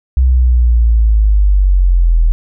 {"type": "linear sweep", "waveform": "sine", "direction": "down", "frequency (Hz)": [65, 39.59], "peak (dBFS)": -6, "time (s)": [0.17, 2.32], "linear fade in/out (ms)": 0, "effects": []}